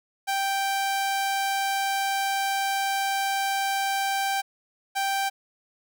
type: tone pair in turn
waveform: sawtooth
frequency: 784 / 784 Hz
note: G5 / G5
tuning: 0 / 0 cents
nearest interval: unison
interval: 0 cents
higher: neither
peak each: -20 dBFS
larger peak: neither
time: 0.27-4.42 / 4.95-5.3 s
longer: first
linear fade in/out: 20 ms
effects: none